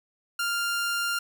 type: tone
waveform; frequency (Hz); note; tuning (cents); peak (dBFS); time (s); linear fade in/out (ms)
sawtooth; 1396.9; F6; 0; -22; 0.39-1.19; 5
effects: none